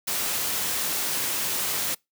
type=noise; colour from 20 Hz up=white; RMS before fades=-27 dBFS; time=0.07-1.95 s; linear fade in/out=10 ms; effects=noise-tail reverb RT60 0.2 s tail -26 dB re dry + high-pass 100 Hz 12 dB/octave